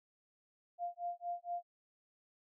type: tone with tremolo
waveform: sine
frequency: 698.5 Hz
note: F5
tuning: in tune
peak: -35 dBFS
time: 0.78-1.63 s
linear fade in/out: 50 ms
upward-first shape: sine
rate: 4.3 Hz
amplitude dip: 100%
effects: none